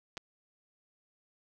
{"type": "clicks", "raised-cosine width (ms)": 0.2, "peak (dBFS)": -23, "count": 2, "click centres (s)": [0.171, 0.177], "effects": []}